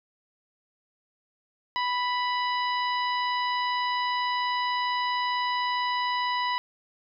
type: harmonic tone with a mistuned harmonic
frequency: 987.8 Hz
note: B5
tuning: in tune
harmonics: 1 / 2 / 3 / 4 / 5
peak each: -26 / -32 / -36 / -38 / -40 dBFS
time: 1.76-6.58 s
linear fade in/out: 0 ms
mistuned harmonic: 5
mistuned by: +19 cents
effects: none